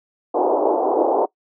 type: band-pass noise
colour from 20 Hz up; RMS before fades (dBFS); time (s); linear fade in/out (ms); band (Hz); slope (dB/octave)
pink; -18; 0.34-1.26; 10; 320 to 910; 48
effects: noise-tail reverb RT60 0.1 s tail -21 dB re dry